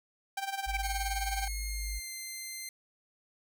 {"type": "tone with tremolo", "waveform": "sawtooth", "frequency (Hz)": 784, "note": "G5", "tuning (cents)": 0, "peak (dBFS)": -27, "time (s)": [0.37, 1.48], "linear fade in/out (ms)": 5, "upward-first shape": "sine", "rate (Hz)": 19, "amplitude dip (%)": 75}
{"type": "tone with exponential growth", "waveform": "sine", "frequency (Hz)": 2323, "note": "D7", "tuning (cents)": -20, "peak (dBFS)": -29, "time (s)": [0.63, 0.77], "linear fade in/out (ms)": 2, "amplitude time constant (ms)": 30}
{"type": "tone", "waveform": "sine", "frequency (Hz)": 51.8, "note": "G#1", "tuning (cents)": -4, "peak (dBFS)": -34, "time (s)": [0.66, 2], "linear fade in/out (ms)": 20}
{"type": "tone with pitch glide", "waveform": "10% pulse", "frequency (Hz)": [2173, 2082], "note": ["C#7", "C7"], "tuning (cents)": [-35, -9], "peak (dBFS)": -30, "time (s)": [0.83, 2.69], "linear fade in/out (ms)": 2, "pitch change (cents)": -74, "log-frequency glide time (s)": [1.39, 2.12]}
{"effects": []}